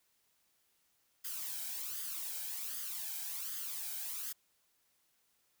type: noise with flanger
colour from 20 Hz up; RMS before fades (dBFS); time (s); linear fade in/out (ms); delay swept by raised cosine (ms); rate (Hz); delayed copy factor
blue; -41; 1.24-4.33; 10; 0.61 to 1.31; 1.3; +0.6
effects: white hiss -75 dBFS RMS until 5.6 s